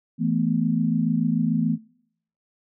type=chord; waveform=sine; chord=E suspended fourth; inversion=none; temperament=equal; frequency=164.81 / 220 / 246.9 Hz; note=E3 / A3 / B3; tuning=0 / 0 / 0 cents; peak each=-24 dBFS; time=0.18-1.78 s; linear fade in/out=50 ms; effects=noise-tail reverb RT60 0.7 s tail -25 dB re dry